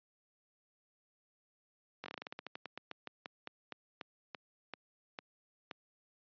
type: slowing click train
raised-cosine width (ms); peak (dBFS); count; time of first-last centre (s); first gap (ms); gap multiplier
0.3; -26; 24; 2.04-5.712; 20; 1.16
effects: high-pass 200 Hz 12 dB/octave + resampled to 11025 Hz